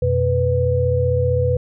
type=tone cluster; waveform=sine; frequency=88.5 / 124 / 496.3 Hz; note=F2 / B2 / B4; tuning=+23 / +7 / +8 cents; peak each=-20 / -20 / -18 dBFS; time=0.02-1.57 s; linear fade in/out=5 ms; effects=none